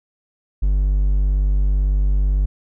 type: tone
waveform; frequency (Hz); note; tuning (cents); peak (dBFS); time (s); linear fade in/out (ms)
triangle; 49; G1; 0; -12; 0.62-2.46; 10
effects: none